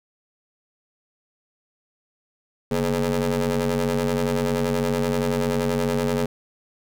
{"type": "ring-modulated tone", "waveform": "25% pulse", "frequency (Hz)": 92.5, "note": "F#2", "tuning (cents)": 0, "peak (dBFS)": -14, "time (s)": [2.71, 6.26], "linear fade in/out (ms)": 5, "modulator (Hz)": 329, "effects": []}